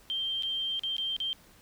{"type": "tone with dropouts", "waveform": "sine", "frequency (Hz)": 3155, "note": "G7", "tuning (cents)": 10, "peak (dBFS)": -29, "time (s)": [0.1, 1.33], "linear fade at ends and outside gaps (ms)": 0, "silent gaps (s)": [[0.424, 0.433], [0.794, 0.835], [0.966, 0.982], [1.165, 1.202]], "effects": ["pink hiss -58 dBFS RMS until 1.61 s"]}